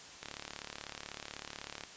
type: click train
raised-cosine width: 0.2 ms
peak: -24 dBFS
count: 59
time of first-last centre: 0.23-1.837 s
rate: 36.1 Hz
effects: white hiss -51 dBFS RMS until 1.96 s + resampled to 16000 Hz